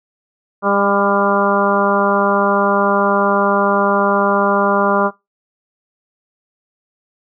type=harmonic tone with a mistuned harmonic; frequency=200.5 Hz; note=G3; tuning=39 cents sharp; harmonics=1 / 2 / 3 / 4 / 5 / 6 / 7; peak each=-20 / -20 / -18 / -22 / -20 / -18 / -22 dBFS; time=0.62-5.11 s; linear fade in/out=50 ms; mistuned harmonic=6; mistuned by=-21 cents; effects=noise-tail reverb RT60 0.2 s tail -21 dB re dry